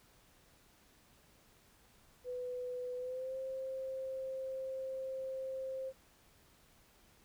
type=tone with pitch glide; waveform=sine; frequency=497.9 to 527.5 Hz; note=B4 to C5; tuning=+14 to +14 cents; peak=-38 dBFS; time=2.24-5.93 s; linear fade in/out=50 ms; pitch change=+100 cents; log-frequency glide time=2.97-3.36 s; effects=pink hiss -66 dBFS RMS until 7.24 s